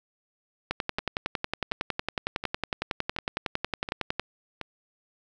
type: two click trains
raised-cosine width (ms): 0.3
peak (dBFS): -11 / -17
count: 39 / 6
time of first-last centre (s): 0.71-4.196 / 0.99-4.613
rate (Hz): 10.9 / 1.38
effects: none